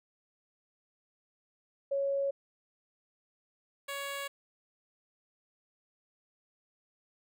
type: tone pair in turn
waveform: sine / 10% pulse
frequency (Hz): 554.4 / 558.9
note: C#5 / C#5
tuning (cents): 0 / +14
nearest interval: unison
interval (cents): 14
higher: second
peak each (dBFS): -28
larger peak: neither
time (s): 1.91-2.31 / 3.88-4.28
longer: neither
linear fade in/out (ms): 10
effects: none